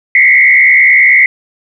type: tone with frequency modulation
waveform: sine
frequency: 2093 Hz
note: C7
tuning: in tune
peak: -3 dBFS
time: 0.15-1.26 s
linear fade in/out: 2 ms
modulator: 69.3 Hz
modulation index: 1.8
effects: none